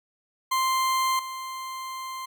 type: tone with level steps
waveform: 40% pulse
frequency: 1046.5 Hz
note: C6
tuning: in tune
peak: -21 / -32 dBFS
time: 0.51-2.26 s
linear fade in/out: 10 ms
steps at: 1.19 s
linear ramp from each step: 2 ms
effects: none